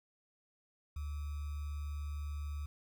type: tone with sample-and-hold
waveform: sine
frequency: 73.42 Hz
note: D2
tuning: in tune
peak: -37 dBFS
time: 0.96-2.66 s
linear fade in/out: 5 ms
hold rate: 1225 Hz
effects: none